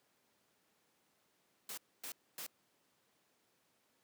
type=noise bursts; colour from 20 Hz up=white; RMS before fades=-45 dBFS; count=3; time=1.69-2.465 s; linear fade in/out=2 ms; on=85 ms; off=260 ms; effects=pink hiss -75 dBFS RMS until 4.03 s + high-pass 200 Hz 12 dB/octave